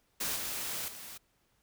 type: noise with level steps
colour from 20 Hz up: white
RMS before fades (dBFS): -34 / -37 / -46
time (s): 0.2-1.18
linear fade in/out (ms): 10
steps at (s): 0.36 / 0.88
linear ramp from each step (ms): 2
effects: pink hiss -73 dBFS RMS until 1.62 s